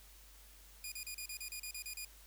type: tone bursts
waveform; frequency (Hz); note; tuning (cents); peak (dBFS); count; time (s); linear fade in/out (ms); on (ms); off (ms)
10% pulse; 2449; D#7; -28; -33; 11; 0.84-2.049; 2; 79; 34
effects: added 50 Hz sine -59 dBFS peak until 2.26 s + white hiss -61 dBFS RMS until 2.26 s